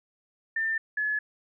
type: tone pair in turn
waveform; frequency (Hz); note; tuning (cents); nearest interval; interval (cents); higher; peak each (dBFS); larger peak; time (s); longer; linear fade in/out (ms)
sine; 1793 / 1707.4; A6 / G#6; +32 / +47; minor second; 85; first; -25; neither; 0.56-0.78 / 0.97-1.19; neither; 5
effects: none